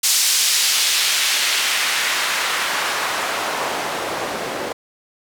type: noise with band-pass filter sweep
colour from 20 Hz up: white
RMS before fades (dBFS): -20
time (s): 0.03-4.73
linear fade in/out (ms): 10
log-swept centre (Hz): 5900 to 420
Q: 0.86
effects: none